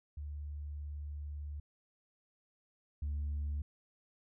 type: tone pair in turn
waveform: sine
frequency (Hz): 73.5 / 73.11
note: D2 / D2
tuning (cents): +2 / -7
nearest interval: unison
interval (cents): 9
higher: first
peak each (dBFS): -39 / -32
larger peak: second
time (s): 0.17-1.6 / 3.02-3.62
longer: first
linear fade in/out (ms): 5
effects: tanh soft clip ceiling -32 dBFS